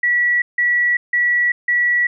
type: tone bursts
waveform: sine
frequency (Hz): 1940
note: B6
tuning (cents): -31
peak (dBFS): -13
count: 4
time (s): 0.03-2.07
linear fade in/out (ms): 5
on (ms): 390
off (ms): 160
effects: none